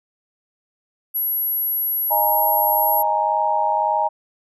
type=tone; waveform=sine; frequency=11560 Hz; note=F#9; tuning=41 cents flat; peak=-19 dBFS; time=1.14-3.03 s; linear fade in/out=20 ms
type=chord; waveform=sine; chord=D# suspended fourth; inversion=none; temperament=equal; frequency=622.3 / 830.6 / 932.3 Hz; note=D#5 / G#5 / A#5; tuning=0 / 0 / 0 cents; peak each=-24 / -20 / -20 dBFS; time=2.1-4.09 s; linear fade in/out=20 ms
effects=none